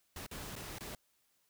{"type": "noise with dropouts", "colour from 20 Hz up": "pink", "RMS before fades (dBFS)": -45, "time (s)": [0.16, 0.95], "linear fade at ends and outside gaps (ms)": 2, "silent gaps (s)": [[0.265, 0.312], [0.555, 0.562], [0.785, 0.807]], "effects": ["white hiss -75 dBFS RMS until 1.49 s"]}